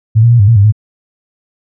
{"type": "tone with pitch steps", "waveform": "sine", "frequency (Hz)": [110.5, 117.7, 119.5, 100.3, 116.1, 100.1, 107.5], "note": ["A2", "A#2", "A#2", "G2", "A#2", "G2", "A2"], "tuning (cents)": [8, 17, 43, 40, -7, 37, -40], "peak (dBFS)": -3, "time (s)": [0.15, 0.724], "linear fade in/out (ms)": 20, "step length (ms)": 82, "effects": []}